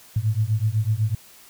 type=beating tone pair; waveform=sine; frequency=104.8 / 112.8 Hz; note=G#2 / A2; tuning=+16 / +44 cents; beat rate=8 Hz; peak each=-22 dBFS; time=0.16-1.15 s; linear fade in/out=5 ms; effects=white hiss -49 dBFS RMS until 1.49 s